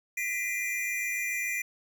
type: tone cluster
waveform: square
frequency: 1922 / 2029 / 2399 Hz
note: B6 / B6 / D7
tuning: -48 / +46 / +36 cents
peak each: -40 / -35 / -32 dBFS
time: 0.17-1.62 s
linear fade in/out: 5 ms
effects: none